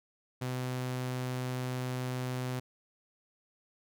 sawtooth tone, 127 Hz, B2, 49 cents sharp, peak -29 dBFS, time 0.41-2.6 s, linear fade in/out 10 ms, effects none

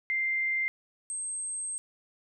sine tone pair in turn, 2093 / 8372 Hz, C7 / C9, 0 / 0 cents, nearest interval 2 octaves, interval 2400 cents, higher second, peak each -26 / -32 dBFS, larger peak first, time 0.1-0.68 / 1.1-1.78 s, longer second, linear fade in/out 0 ms, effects none

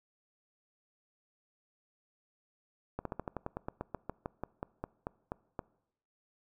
slowing click train, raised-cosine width 1 ms, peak -22 dBFS, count 19, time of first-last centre 2.99-5.592 s, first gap 63 ms, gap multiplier 1.09, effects noise-tail reverb RT60 0.8 s tail -23 dB re dry

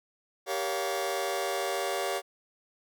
sawtooth chord, G half-diminished seventh, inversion none, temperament just, 392 / 470.4 / 564.5 / 705.6 Hz, G4 / Bb4 / Db5 / F5, 0 / +16 / +31 / +18 cents, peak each -30 / -33 / -30 / -30 dBFS, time 0.46-2.22 s, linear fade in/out 50 ms, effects none

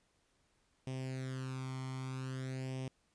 sawtooth tone with flanger, 130.81 Hz, C3, in tune, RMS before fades -41 dBFS, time 0.87-2.88 s, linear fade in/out 2 ms, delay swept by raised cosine 0.35 to 0.93 ms, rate 0.51 Hz, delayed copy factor +0.75, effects pink hiss -75 dBFS RMS until 3.14 s + resampled to 22050 Hz

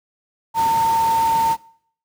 sine tone in noise, 907 Hz, A#5, 48 cents flat, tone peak -14 dBFS, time 0.54-1.57 s, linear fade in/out 50 ms, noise pink, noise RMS -30 dBFS, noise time 0.54-1.57 s, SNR +13 dB, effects noise-tail reverb RT60 0.6 s tail -22 dB re dry + high-pass 100 Hz 12 dB/octave

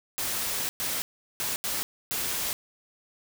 white noise bursts at uneven times, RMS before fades -30 dBFS, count 5, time 0.18-0.69 / 0.8-1.02 / 1.4-1.56 / 1.64-1.83 / 2.11-2.53 s, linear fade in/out 0 ms, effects none

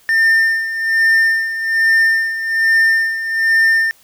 triangle tone with tremolo, 1804 Hz, A6, 43 cents sharp, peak -7 dBFS, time 0.09-3.91 s, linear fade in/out 0 ms, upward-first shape sine, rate 1.2 Hz, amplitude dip 70%, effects white hiss -50 dBFS RMS until 4.03 s

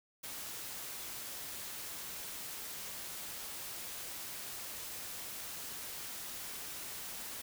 white noise, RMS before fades -44 dBFS, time 0.23-7.42 s, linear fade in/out 10 ms, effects none

